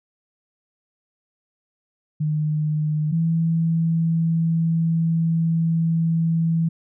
sine tone pair in turn, 152.7 / 164.39 Hz, D#3 / E3, -32 / -4 cents, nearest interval minor second, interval 128 cents, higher second, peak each -19 / -17 dBFS, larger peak second, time 2.2-3.12 / 3.12-6.69 s, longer second, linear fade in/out 10 ms, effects none

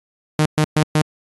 sawtooth tone bursts, 153.4 Hz, D#3, 24 cents flat, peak -9 dBFS, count 4, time 0.39-1.018 s, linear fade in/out 2 ms, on 67 ms, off 120 ms, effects AAC 32 kbps

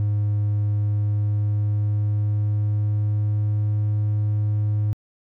triangle tone with pitch glide, 103.8 to 105.01 Hz, G#2 to G#2, 0 to +20 cents, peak -16 dBFS, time 0-4.93 s, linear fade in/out 0 ms, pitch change +20 cents, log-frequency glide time 0.75-3.82 s, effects tanh soft clip ceiling -13 dBFS

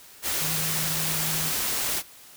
sine tone in noise, 158.4 Hz, D#3, 31 cents sharp, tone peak -33 dBFS, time 0.39-1.53 s, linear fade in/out 50 ms, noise white, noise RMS -27 dBFS, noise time 0.22-2.03 s, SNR -9 dB, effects white hiss -49 dBFS RMS until 2.36 s

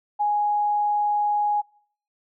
sine tone, 830.6 Hz, G#5, in tune, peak -19 dBFS, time 0.19-1.62 s, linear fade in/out 20 ms, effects noise-tail reverb RT60 0.6 s tail -26 dB re dry

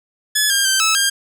10% pulse tone with pitch steps, 1711 / 1607 / 1558 / 1302 / 1605 Hz, A6 / G6 / G6 / E6 / G6, -49 / +43 / -11 / -22 / +40 cents, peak -5 dBFS, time 0.35-1.1 s, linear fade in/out 10 ms, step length 150 ms, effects none

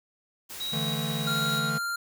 white noise, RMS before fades -40 dBFS, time 0.49-1.6 s, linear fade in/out 20 ms
sine tone with tremolo, 3835 Hz, A#7, 48 cents sharp, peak -30 dBFS, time 0.6-1.7 s, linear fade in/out 10 ms, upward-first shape square, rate 1.5 Hz, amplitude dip 35%
square chord, D suspended second, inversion none, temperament just, 146.83 / 165.19 / 220.2 Hz, D3 / E3 / A3, 0 / +4 / +2 cents, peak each -33 / -35 / -35 dBFS, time 0.72-1.79 s, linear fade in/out 20 ms
square tone, 1392 Hz, F6, 6 cents flat, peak -29 dBFS, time 1.27-1.96 s, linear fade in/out 5 ms
effects none

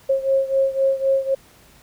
sine beating tone pair, 538 / 541.9 Hz, C5 / C#5, +48 / -39 cents, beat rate 3.9 Hz, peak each -18 / -21 dBFS, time 0.09-1.35 s, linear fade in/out 10 ms, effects pink hiss -51 dBFS RMS until 1.82 s

